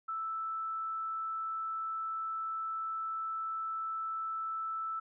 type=tone; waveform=sine; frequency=1318.5 Hz; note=E6; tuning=in tune; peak=-34 dBFS; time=0.08-5 s; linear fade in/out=10 ms; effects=none